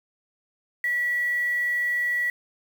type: tone with quantisation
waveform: sine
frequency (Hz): 1943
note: B6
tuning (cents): -29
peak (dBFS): -22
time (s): 0.84-2.3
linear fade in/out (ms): 2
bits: 7
effects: none